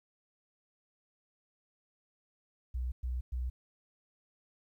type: tone bursts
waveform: sine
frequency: 62.2 Hz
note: B1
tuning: 13 cents sharp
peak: -32 dBFS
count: 3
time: 2.74-3.5 s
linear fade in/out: 10 ms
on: 180 ms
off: 110 ms
effects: 12-bit

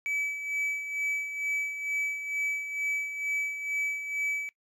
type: tone with tremolo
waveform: triangle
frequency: 2294 Hz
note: D7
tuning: 41 cents flat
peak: -25 dBFS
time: 0.06-4.49 s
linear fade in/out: 0 ms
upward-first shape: sine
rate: 2.2 Hz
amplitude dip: 60%
effects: noise-tail reverb RT60 0.1 s tail -20 dB re dry

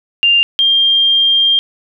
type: tone pair in turn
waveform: sine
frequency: 2795 / 3198 Hz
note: F7 / G7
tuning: +1 / +34 cents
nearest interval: major second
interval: 233 cents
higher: second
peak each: -7 / -8 dBFS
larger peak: first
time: 0.23-0.43 / 0.59-1.59 s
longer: second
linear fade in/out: 0 ms
effects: none

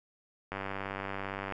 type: click train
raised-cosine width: 0.5 ms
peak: -21 dBFS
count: 99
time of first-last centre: 0.52-1.523 s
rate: 97.7 Hz
effects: none

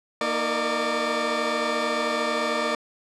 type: tone cluster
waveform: 20% pulse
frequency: 234.9 / 315 / 456.3 / 601 / 1153 Hz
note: A#3 / D#4 / A#4 / D5 / D6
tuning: +13 / +21 / -37 / +40 / -32 cents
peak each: -26 / -28 / -28 / -21 / -26 dBFS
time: 0.21-2.75 s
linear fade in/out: 2 ms
effects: low-pass 6000 Hz 12 dB/octave

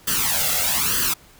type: noise with flanger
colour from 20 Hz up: white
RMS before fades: -21 dBFS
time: 0.07-1.14 s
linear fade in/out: 10 ms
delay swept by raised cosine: 0.64 to 1.51 ms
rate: 1.1 Hz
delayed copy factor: +0.8
effects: pink hiss -50 dBFS RMS until 1.39 s

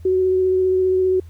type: tone with vibrato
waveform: sine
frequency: 372.7 Hz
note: F#4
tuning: 13 cents sharp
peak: -14 dBFS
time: 0.05-1.2 s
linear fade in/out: 5 ms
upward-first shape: triangle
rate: 15 Hz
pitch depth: 15 cents each way
effects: added 83 Hz sine -36 dBFS peak until 1.29 s + pink hiss -58 dBFS RMS until 1.29 s

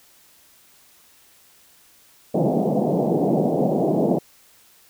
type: band-pass noise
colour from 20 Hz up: pink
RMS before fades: -20 dBFS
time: 2.34-4.19 s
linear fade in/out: 10 ms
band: 150 to 740 Hz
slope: 48 dB/octave
effects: white hiss -54 dBFS RMS until 4.89 s

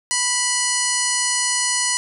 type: harmonic tone with a mistuned harmonic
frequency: 984 Hz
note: B5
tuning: 7 cents flat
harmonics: 1 / 2 / 3 / 4 / 5 / 6 / 7 / 8 / 9 / 10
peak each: -29 / -26 / -29 / -28 / -29 / -26 / -26 / -30 / -25 / -29 dBFS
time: 0.11-1.97 s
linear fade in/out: 0 ms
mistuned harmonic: 4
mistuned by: +120 cents
effects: none

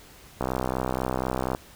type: click train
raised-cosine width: 1 ms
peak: -12 dBFS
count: 74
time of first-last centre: 0.41-1.549 s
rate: 64.1 Hz
effects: pink hiss -50 dBFS RMS until 1.75 s

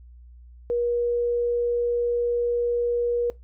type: tone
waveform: sine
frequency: 478.5 Hz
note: A#4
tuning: 45 cents sharp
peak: -21 dBFS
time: 0.7-3.3 s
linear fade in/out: 0 ms
effects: noise-tail reverb RT60 0.2 s tail -21 dB re dry + added 60 Hz sine -44 dBFS peak until 3.43 s

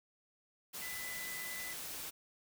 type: tone in noise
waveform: sine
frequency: 2000 Hz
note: B6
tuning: 21 cents sharp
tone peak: -44 dBFS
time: 0.81-1.74 s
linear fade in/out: 20 ms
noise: white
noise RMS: -44 dBFS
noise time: 0.73-2.11 s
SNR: -3 dB
effects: none

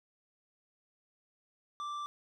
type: tone with tanh clipping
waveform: sine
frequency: 1174.7 Hz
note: D6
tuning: in tune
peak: -38 dBFS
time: 1.8-2.06 s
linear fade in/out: 0 ms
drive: 9 dB
effects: none

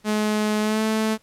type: tone with pitch glide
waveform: sawtooth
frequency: 212.7 to 218.7 Hz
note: G#3 to A3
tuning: +42 to -10 cents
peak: -16 dBFS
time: 0.04-1.18 s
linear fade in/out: 50 ms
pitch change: +48 cents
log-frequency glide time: 0.61-0.82 s
effects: pink hiss -59 dBFS RMS until 1.22 s + low-pass 12000 Hz 12 dB/octave

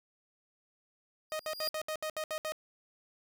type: tone with exponential growth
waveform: 45% pulse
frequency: 4828 Hz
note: D8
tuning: 47 cents sharp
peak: -30 dBFS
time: 1.3-1.69 s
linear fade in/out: 1 ms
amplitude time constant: 83 ms
type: tone bursts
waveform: sawtooth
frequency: 622.3 Hz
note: D#5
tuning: in tune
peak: -30 dBFS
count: 9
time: 1.32-2.521 s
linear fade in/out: 0 ms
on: 73 ms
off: 68 ms
effects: none

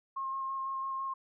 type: tone with vibrato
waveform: sine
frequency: 1072 Hz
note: C6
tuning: 42 cents sharp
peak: -33 dBFS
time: 0.16-1.14 s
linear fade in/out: 10 ms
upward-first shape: square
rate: 6 Hz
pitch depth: 10 cents each way
effects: none

